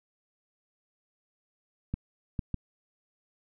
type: clicks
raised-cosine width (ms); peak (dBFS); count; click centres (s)
5; -18; 3; 1.94 / 2.392 / 2.543
effects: none